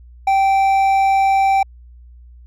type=tone with hard clipping; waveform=triangle; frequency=779 Hz; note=G5; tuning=11 cents flat; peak=-13 dBFS; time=0.27-1.63 s; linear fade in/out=5 ms; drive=9 dB; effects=added 60 Hz sine -39 dBFS peak until 2.46 s